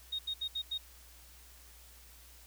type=tone bursts at uneven times; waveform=sine; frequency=3729 Hz; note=A#7; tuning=in tune; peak=-33 dBFS; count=5; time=0.12-0.19 / 0.27-0.34 / 0.41-0.48 / 0.55-0.62 / 0.71-0.78 s; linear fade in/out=10 ms; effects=added 60 Hz sine -57 dBFS peak until 2.46 s + white hiss -58 dBFS RMS until 2.46 s